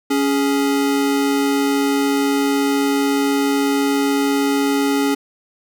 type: tone pair together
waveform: square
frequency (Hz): 279.2 / 415.3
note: C#4 / G#4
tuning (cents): +13 / 0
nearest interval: perfect fifth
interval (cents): 687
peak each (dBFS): -17 / -22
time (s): 0.1-5.15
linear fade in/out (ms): 10
effects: none